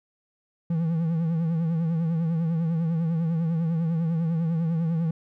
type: tone with vibrato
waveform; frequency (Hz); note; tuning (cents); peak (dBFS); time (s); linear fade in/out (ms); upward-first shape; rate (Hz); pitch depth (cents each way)
triangle; 164.81; E3; 0; -20; 0.7-5.11; 5; triangle; 10; 82
effects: none